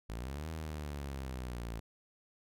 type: linear two-way sweep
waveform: sawtooth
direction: up then down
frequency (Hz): 52.2 to 81 to 55.3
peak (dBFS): -35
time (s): 0.09-1.8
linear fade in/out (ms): 10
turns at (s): 0.49
effects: none